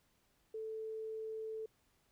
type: tone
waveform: sine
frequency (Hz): 440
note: A4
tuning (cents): 0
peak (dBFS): -40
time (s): 0.54-1.66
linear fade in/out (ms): 5
effects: pink hiss -75 dBFS RMS until 2.11 s